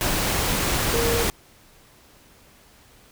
sine tone in noise, 466.2 Hz, A#4, in tune, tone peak -23 dBFS, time 0.94-1.23 s, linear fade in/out 0 ms, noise pink, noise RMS -23 dBFS, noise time 0.01-1.3 s, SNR -3 dB, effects pink hiss -53 dBFS RMS until 3.11 s

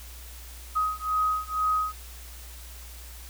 sine beating tone pair, 1258 / 1260.1 Hz, D#6 / D#6, +19 / +22 cents, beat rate 2.1 Hz, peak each -27 dBFS, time 0.75-1.93 s, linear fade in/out 20 ms, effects added 60 Hz sine -42 dBFS peak until 3.29 s + white hiss -47 dBFS RMS until 3.29 s

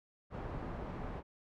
pink low-pass noise, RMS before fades -42 dBFS, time 0.3-1.23 s, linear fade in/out 50 ms, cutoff 1100 Hz, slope 12 dB/octave, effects none

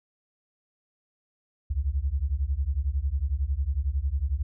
sine beating tone pair, 63.9 / 74.9 Hz, C2 / D2, -40 / +35 cents, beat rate 11 Hz, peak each -27 dBFS, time 1.7-4.43 s, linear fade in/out 10 ms, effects none

